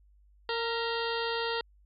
harmonic tone with a mistuned harmonic, 461.2 Hz, A#4, 19 cents flat, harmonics 1 / 2 / 3 / 4 / 6 / 7 / 8 / 9 / 10, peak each -33 / -36 / -38 / -39 / -41 / -41 / -42 / -43 / -43 dBFS, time 0.49-1.61 s, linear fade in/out 2 ms, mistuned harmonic 4, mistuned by +37 cents, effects added 50 Hz sine -58 dBFS peak until 1.85 s

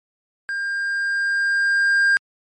triangle tone with level ramp, 1602 Hz, G6, 37 cents sharp, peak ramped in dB -21 to -11 dBFS, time 0.49-2.17 s, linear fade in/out 0 ms, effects MP3 48 kbps

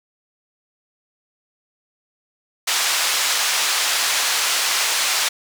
white band-pass noise, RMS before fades -20 dBFS, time 2.67-5.29 s, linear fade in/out 10 ms, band 820 to 6600 Hz, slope 12 dB/octave, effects none

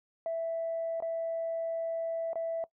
sine tone with dropouts, 660 Hz, E5, 2 cents sharp, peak -29 dBFS, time 0.26-2.64 s, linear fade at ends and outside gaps 1 ms, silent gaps 1.003-1.023 / 2.332-2.356 s, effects noise-tail reverb RT60 0.1 s tail -20 dB re dry + tanh soft clip ceiling -26 dBFS

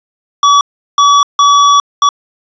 square tone bursts at uneven times, 1141 Hz, C#6, 50 cents sharp, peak -5 dBFS, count 4, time 0.43-0.61 / 0.98-1.23 / 1.39-1.8 / 2.02-2.09 s, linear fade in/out 2 ms, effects resampled to 16000 Hz + 7-bit

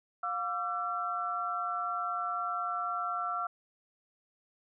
sine tone cluster, 711 / 1161 / 1351 Hz, F5 / D6 / E6, +31 / -20 / +42 cents, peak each -37 / -38 / -33 dBFS, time 0.23-3.47 s, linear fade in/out 5 ms, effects none

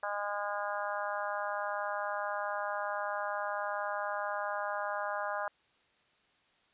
harmonic tone, 204.5 Hz, G#3, 26 cents flat, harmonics 3 / 4 / 5 / 6 / 7 / 8, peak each -38 / -39 / -40 / -41 / -41 / -42 dBFS, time 0.03-5.48 s, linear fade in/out 2 ms, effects white hiss -69 dBFS RMS until 6.73 s + resampled to 8000 Hz

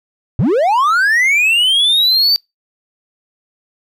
triangle linear sweep, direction up, 92.5 to 4640 Hz, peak -8 dBFS, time 0.39-2.36 s, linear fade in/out 0 ms, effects noise-tail reverb RT60 0.2 s tail -26 dB re dry

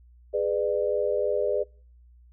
sine chord, G# diminished, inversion none, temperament just, 415.3 / 498.4 / 598 Hz, G#4 / B4 / D5, 0 / +16 / +31 cents, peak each -27 dBFS, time 0.33-1.64 s, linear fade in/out 20 ms, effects noise-tail reverb RT60 0.5 s tail -26 dB re dry + added 60 Hz sine -51 dBFS peak until 2.32 s

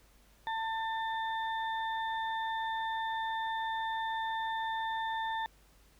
harmonic tone, 894 Hz, A5, 27 cents sharp, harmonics 1 / 2 / 4, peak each -33 / -39 / -45 dBFS, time 0.47-5.46 s, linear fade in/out 0 ms, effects added 50 Hz sine -63 dBFS peak until 5.99 s + pink hiss -65 dBFS RMS until 5.99 s

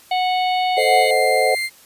harmonic tone, 736 Hz, F#5, 9 cents flat, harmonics 1 / 3 / 4 / 5 / 6, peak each -17 / -27 / -29 / -31 / -33 dBFS, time 0.11-1.11 s, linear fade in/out 5 ms
35% pulse tone, 2097 Hz, C7, 3 cents sharp, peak -19 dBFS, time 0.76-1.7 s, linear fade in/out 50 ms
sine chord, A diminished seventh, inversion none, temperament equal, 440 / 523.3 / 622.3 / 740 Hz, A4 / C5 / Eb5 / Gb5, 0 / 0 / 0 / 0 cents, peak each -22 / -19 / -21 / -19 dBFS, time 0.77-1.55 s, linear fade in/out 5 ms
effects white hiss -48 dBFS RMS until 1.85 s + resampled to 32000 Hz

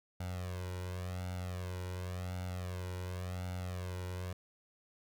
sawtooth tone with flanger, 90.8 Hz, F#2, 32 cents flat, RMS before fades -40 dBFS, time 0.2-4.33 s, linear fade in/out 5 ms, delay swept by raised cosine 1.4 to 2.08 ms, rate 0.91 Hz, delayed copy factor +0.85, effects none

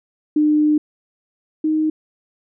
sine tone pair in turn, 301.9 / 311.1 Hz, D4 / D#4, +48 / 0 cents, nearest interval minor second, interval 52 cents, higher second, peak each -12 / -15 dBFS, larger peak first, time 0.36-0.78 / 1.64-1.9 s, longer first, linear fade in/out 5 ms, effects none

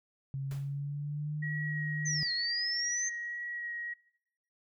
sine tone with pitch glide, 136.5 to 151.46 Hz, C#3 to D#3, -26 to -46 cents, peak -33 dBFS, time 0.34-2.23 s, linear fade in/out 0 ms, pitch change +180 cents, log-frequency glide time 0.45-1.4 s
pink noise with exponential decay, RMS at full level -47 dBFS, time 0.51-0.8 s, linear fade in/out 1 ms, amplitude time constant 61 ms
sine tone with vibrato, 1905 Hz, A#6, 37 cents sharp, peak -36 dBFS, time 1.42-3.94 s, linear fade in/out 10 ms, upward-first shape sine, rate 1.6 Hz, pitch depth 11 cents each way
sine linear two-way sweep, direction down then up, 6330 to 4186 to 6330 Hz, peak -31 dBFS, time 2.05-3.1 s, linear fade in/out 20 ms, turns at 2.32 s
effects noise-tail reverb RT60 0.8 s tail -22 dB re dry

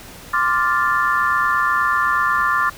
sine chord, D minor seventh, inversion third, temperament equal, 1046.5 / 1174.7 / 1396.9 / 1760 Hz, C6 / D6 / F6 / A6, 0 / 0 / 0 / 0 cents, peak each -22 / -19 / -21 / -21 dBFS, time 0.33-2.7 s, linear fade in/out 10 ms, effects pink hiss -39 dBFS RMS until 2.77 s

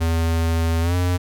square tone with pitch glide, 82.41 to 89.35 Hz, E2 to F2, 0 to +40 cents, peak -18 dBFS, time 0-1.18 s, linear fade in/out 20 ms, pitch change +140 cents, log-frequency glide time 0.81-0.95 s, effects none

